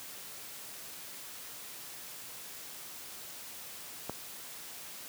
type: click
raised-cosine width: 1 ms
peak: -21 dBFS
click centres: 4.096 s
effects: white hiss -46 dBFS RMS until 5.08 s + high-pass 80 Hz 12 dB/octave